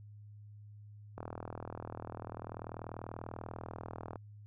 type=click train; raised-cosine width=1 ms; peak=-28 dBFS; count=121; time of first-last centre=1.18-4.158 s; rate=40.3 Hz; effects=added 104 Hz sine -50 dBFS peak until 4.46 s